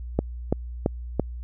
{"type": "click train", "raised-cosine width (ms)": 2, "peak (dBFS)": -7, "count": 4, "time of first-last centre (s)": [0.19, 1.197], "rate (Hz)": 2.98, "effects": ["added 60 Hz sine -32 dBFS peak until 1.43 s"]}